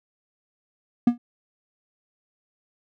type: tone with exponential decay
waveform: triangle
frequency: 240 Hz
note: B3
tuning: 49 cents flat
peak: -8 dBFS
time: 1.07-1.18 s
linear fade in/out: 5 ms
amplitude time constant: 23 ms
effects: none